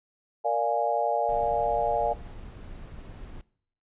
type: chord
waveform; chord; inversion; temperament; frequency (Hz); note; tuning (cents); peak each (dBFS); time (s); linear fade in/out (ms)
sine; Bb dominant seventh; none; equal; 466.2 / 587.3 / 698.5 / 830.6; Bb4 / D5 / F5 / Ab5; 0 / 0 / 0 / 0; -31 / -28 / -27 / -28; 0.44-2.14; 20
type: noise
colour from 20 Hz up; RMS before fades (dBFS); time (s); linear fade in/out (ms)
brown; -41; 1.29-3.41; 0
effects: noise-tail reverb RT60 0.6 s tail -21 dB re dry + resampled to 8000 Hz